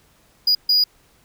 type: tone bursts at uneven times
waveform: triangle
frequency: 4902 Hz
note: D#8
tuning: 27 cents flat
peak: -12 dBFS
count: 2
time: 0.47-0.55 / 0.69-0.84 s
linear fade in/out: 5 ms
effects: pink hiss -57 dBFS RMS until 1.24 s